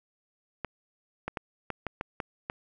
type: clicks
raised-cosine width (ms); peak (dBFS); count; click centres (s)
0.5; -17; 8; 0.647 / 1.28 / 1.372 / 1.703 / 1.867 / 2.011 / 2.202 / 2.499
effects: none